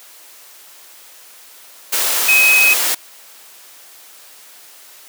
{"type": "tone in noise", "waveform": "sine", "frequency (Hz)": 2537, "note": "D#7", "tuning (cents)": 33, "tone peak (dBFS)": -9, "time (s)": [2.28, 2.74], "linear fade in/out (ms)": 10, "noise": "white", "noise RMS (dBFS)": -17, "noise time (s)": [1.92, 2.95], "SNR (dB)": 5, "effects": ["white hiss -42 dBFS RMS until 5.08 s", "high-pass 400 Hz 12 dB/octave"]}